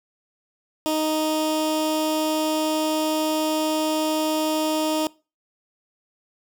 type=tone with notch filter; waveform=15% pulse; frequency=311.1 Hz; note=D#4; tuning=in tune; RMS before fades=-23 dBFS; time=0.86-5.07 s; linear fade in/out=0 ms; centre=1500 Hz; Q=1.3; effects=noise-tail reverb RT60 0.3 s tail -22 dB re dry